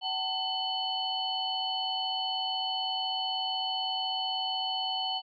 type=tone cluster; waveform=sine; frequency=757 / 893 / 3014 / 4388 Hz; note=F#5 / A5 / F#7 / C#8; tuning=+39 / +25 / +31 / -18 cents; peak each=-34 / -40 / -32 / -37 dBFS; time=0.01-5.22 s; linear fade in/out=50 ms; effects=none